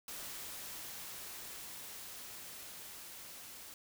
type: noise with level ramp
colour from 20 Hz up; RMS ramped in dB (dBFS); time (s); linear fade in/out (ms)
white; -45 to -51; 0.08-3.74; 2
effects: none